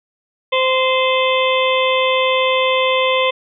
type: harmonic tone with a mistuned harmonic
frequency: 519 Hz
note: C5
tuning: 14 cents flat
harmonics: 1 / 2 / 4 / 5 / 6 / 7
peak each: -16 / -19 / -22 / -23 / -24 / -24 dBFS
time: 0.52-3.31 s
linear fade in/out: 10 ms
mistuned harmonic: 7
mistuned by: -71 cents
effects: none